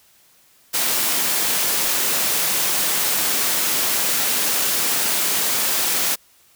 white high-pass noise, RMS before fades -20 dBFS, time 0.73-6.16 s, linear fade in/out 20 ms, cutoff 170 Hz, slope 12 dB/octave, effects white hiss -55 dBFS RMS until 6.55 s

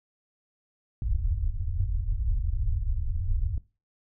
pink low-pass noise, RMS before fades -27 dBFS, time 1.02-3.58 s, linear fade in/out 2 ms, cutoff 100 Hz, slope 48 dB/octave, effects noise-tail reverb RT60 0.3 s tail -19 dB re dry

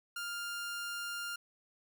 sawtooth tone, 1400 Hz, F6, 4 cents sharp, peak -34 dBFS, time 0.16-1.36 s, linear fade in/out 5 ms, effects none

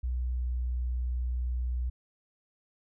sine tone with pitch glide, 61.9 to 61.51 Hz, B1 to B1, +5 to -6 cents, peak -28 dBFS, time 0.03-1.9 s, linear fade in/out 10 ms, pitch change -11 cents, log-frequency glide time 0.35-0.41 s, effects none

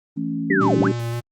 sine chord, A major, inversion second, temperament equal, 164.81 / 220 / 277.2 Hz, E3 / A3 / C#4, 0 / 0 / 0 cents, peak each -28 / -28 / -25 dBFS, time 0.16-0.91 s, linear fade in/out 20 ms
harmonic tone, 97 Hz, G2, 18 cents flat, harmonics 2 / 3 / 4, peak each -23 / -22 / -21 dBFS, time 0.5-0.92 s, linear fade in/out 5 ms
sine linear two-way sweep, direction down then up, 2035 to 92.5 to 1769 Hz, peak -19 dBFS, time 0.5-0.88 s, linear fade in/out 10 ms, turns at 0.8 s
square tone with vibrato, 118 Hz, A#2, 22 cents sharp, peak -24 dBFS, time 0.6-1.21 s, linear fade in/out 20 ms, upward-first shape square, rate 3.8 Hz, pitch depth 13 cents each way
effects Opus 24 kbps

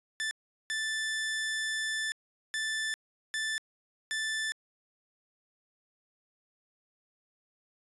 sawtooth tone bursts at uneven times, 1760 Hz, A6, in tune, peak -27 dBFS, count 5, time 0.2-0.31 / 0.7-2.12 / 2.54-2.94 / 3.34-3.58 / 4.11-4.52 s, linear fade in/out 0 ms, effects resampled to 24000 Hz

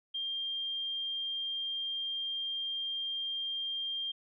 sine tone, 3195 Hz, G7, 32 cents sharp, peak -33 dBFS, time 0.14-4.12 s, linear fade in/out 10 ms, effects none

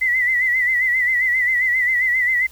sine tone with vibrato, 2000 Hz, B6, 21 cents sharp, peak -15 dBFS, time 0.01-2.47 s, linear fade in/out 10 ms, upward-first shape sine, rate 7.5 Hz, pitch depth 69 cents each way, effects added 60 Hz sine -47 dBFS peak until 2.51 s + white hiss -48 dBFS RMS until 2.51 s

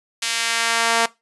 sawtooth tone with high-pass filter sweep, 230 Hz, A#3, 23 cents flat, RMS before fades -20 dBFS, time 0.22-1.06 s, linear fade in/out 5 ms, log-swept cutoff 2900 to 760 Hz, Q 0.86, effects noise-tail reverb RT60 0.2 s tail -19 dB re dry + resampled to 24000 Hz

